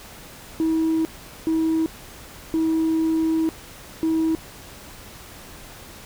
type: tone bursts at uneven times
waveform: sine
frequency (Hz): 321.7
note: E4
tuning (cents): -42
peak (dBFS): -16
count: 4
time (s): 0.6-1.05 / 1.47-1.86 / 2.54-3.49 / 4.03-4.35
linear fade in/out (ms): 0
effects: tanh soft clip ceiling -16 dBFS + pink hiss -42 dBFS RMS until 6.05 s